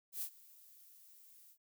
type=noise with ADSR envelope; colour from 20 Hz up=violet; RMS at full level=-39 dBFS; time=0.12-1.58 s; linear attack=98 ms; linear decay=77 ms; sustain=-22 dB; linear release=80 ms; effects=none